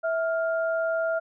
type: tone pair together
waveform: sine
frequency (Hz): 654 / 1400.3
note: E5 / F6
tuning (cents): -14 / +4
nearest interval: octave + minor second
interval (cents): 1318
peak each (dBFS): -24 / -30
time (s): 0.03-1.2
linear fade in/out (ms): 20
effects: none